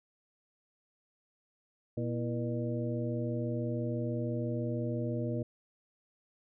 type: harmonic tone with a mistuned harmonic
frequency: 120 Hz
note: B2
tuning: 49 cents flat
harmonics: 1 / 2 / 3 / 4 / 5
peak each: -34 / -37 / -39 / -40 / -41 dBFS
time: 1.97-5.43 s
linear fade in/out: 5 ms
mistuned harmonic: 3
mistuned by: -130 cents
effects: none